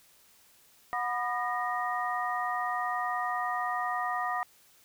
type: tone cluster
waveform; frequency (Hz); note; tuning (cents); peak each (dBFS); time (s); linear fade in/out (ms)
sine; 730 / 989 / 1219 / 1873; F#5 / B5 / D#6 / A#6; -24 / +2 / -36 / +8; -33 / -36 / -33 / -36; 0.93-4.43; 0
effects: white hiss -61 dBFS RMS until 4.84 s